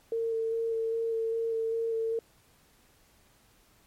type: tone with vibrato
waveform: sine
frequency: 453.3 Hz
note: A#4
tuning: 48 cents flat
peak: -27 dBFS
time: 0.12-2.19 s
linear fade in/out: 2 ms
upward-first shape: square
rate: 2.5 Hz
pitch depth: 12 cents each way
effects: pink hiss -63 dBFS RMS until 3.86 s + MP3 64 kbps